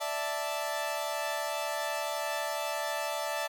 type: chord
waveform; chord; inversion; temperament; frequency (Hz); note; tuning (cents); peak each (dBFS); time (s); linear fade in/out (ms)
sawtooth; D suspended second; none; equal; 587.3 / 659.3 / 880; D5 / E5 / A5; 0 / 0 / 0; -32; 0-3.48; 20
effects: none